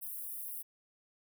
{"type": "high-pass noise", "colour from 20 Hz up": "white", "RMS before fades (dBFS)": -42, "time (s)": [0.01, 0.63], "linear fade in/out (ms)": 20, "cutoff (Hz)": 9900, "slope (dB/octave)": 48, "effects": []}